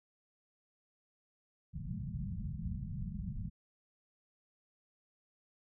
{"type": "low-pass noise", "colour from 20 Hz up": "white", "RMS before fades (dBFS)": -40, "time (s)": [1.73, 3.5], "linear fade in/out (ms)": 20, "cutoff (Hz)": 210, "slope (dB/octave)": 96, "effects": []}